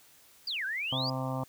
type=exponential two-way sweep; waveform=sine; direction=down then up; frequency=4988 to 1498 to 4988 Hz; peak=-31 dBFS; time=0.47-1.1 s; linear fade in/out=5 ms; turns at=0.65 s
type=harmonic tone; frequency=130.81 Hz; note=C3; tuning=in tune; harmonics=1 / 2 / 4 / 5 / 6 / 7 / 8 / 9; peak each=-34 / -37 / -40 / -41 / -42 / -42 / -43 / -44 dBFS; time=0.92-1.44 s; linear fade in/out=5 ms
effects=white hiss -59 dBFS RMS until 1.48 s